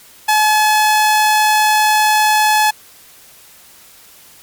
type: tone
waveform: sawtooth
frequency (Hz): 855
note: A5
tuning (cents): -50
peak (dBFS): -6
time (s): 0.28-2.71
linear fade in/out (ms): 10
effects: white hiss -43 dBFS RMS until 4.42 s + MP3 96 kbps